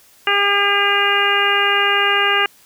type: harmonic tone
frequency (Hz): 403.3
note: G4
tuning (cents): +49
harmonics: 1 / 2 / 3 / 4 / 5 / 6 / 7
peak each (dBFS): -23 / -23 / -20 / -19 / -22 / -23 / -19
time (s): 0.27-2.46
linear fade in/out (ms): 2
effects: white hiss -50 dBFS RMS until 2.65 s